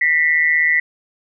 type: tone with amplitude modulation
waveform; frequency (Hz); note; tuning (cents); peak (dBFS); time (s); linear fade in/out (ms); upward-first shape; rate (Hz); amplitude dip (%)
sine; 1972; B6; -3; -9; 0.01-0.8; 5; sine; 156; 75
effects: none